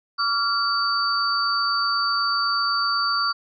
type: tone cluster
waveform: sine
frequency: 1155 / 1383 / 4597 Hz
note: D6 / F6 / D8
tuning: -29 / -17 / -38 cents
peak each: -24 dBFS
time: 0.18-3.33 s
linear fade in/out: 20 ms
effects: none